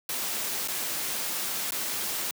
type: noise with dropouts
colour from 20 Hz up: white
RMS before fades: -31 dBFS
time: 0.09-2.31 s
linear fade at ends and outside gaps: 2 ms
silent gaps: 0.676-0.683 / 1.708-1.72 s
effects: high-pass 150 Hz 12 dB/octave